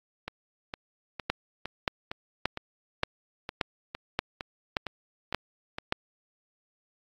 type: two click trains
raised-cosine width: 0.3 ms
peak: -9 / -18 dBFS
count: 9 / 13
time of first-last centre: 1.3-5.924 / 0.28-5.785 s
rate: 1.73 / 2.18 Hz
effects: AAC 64 kbps